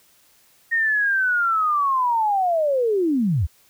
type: linear sweep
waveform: sine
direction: down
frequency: 1863 to 65.2 Hz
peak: -17 dBFS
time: 0.71-3.47 s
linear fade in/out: 20 ms
effects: white hiss -57 dBFS RMS until 3.69 s